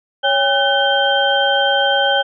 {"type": "tone cluster", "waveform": "sine", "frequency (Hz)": [557, 806, 1516, 3154], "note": ["C#5", "G5", "F#6", "G7"], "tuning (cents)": [8, 48, 42, 10], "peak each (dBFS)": -18, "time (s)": [0.23, 2.23], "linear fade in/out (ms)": 20, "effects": []}